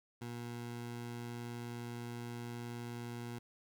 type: tone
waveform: 20% pulse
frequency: 119.2 Hz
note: A#2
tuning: 39 cents sharp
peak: -37 dBFS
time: 0.21-3.39 s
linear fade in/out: 10 ms
effects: none